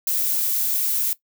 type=noise; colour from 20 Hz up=violet; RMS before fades=-22 dBFS; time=0.07-1.13 s; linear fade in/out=2 ms; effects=noise-tail reverb RT60 0.1 s tail -17 dB re dry